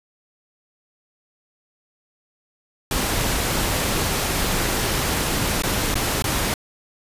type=noise with dropouts; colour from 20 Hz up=pink; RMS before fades=-22 dBFS; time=2.91-6.54 s; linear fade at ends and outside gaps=2 ms; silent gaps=5.622-5.635 / 5.943-5.954 / 6.223-6.241 s; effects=resampled to 32000 Hz